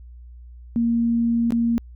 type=tone with dropouts; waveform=sine; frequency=233.1 Hz; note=A#3; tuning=in tune; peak=-17 dBFS; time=0.76-1.78 s; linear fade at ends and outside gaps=0 ms; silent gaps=1.506-1.522 s; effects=added 60 Hz sine -39 dBFS peak until 1.95 s